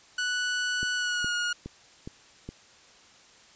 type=tone with pitch glide; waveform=sawtooth; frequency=1480 to 1437.9 Hz; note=F#6 to F#6; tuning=0 to -50 cents; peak=-23 dBFS; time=0.18-1.53 s; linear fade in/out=5 ms; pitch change=-50 cents; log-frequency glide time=0.95-1.31 s
type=click train; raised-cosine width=3 ms; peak=-24 dBFS; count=5; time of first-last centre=0.83-2.49 s; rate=2.41 Hz
effects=white hiss -55 dBFS RMS until 3.55 s + resampled to 16000 Hz